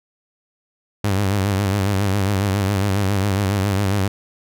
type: tone with vibrato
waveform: sawtooth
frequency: 98.9 Hz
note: G2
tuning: 16 cents sharp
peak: -13 dBFS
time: 1.04-4.08 s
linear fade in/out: 5 ms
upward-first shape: sine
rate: 7.3 Hz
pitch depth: 81 cents each way
effects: none